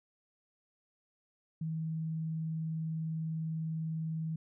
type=tone with vibrato; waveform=sine; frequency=160 Hz; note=D#3; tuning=49 cents sharp; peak=-33 dBFS; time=1.61-4.36 s; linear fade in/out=5 ms; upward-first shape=triangle; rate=20 Hz; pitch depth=33 cents each way; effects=none